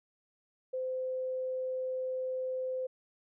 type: tone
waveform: sine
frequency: 515 Hz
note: C5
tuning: 28 cents flat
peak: -32 dBFS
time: 0.73-2.87 s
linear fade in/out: 10 ms
effects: none